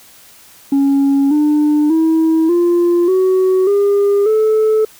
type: tone with pitch steps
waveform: sine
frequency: 277.2 / 298.8 / 322.1 / 347.2 / 374.3 / 403.5 / 435 Hz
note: C#4 / D4 / E4 / F4 / F#4 / G#4 / A4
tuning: 0 / +30 / -40 / -10 / +20 / -50 / -20 cents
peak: -7 dBFS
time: 0.72-4.85 s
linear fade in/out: 5 ms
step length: 590 ms
effects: tanh soft clip ceiling -8 dBFS + white hiss -43 dBFS RMS until 4.99 s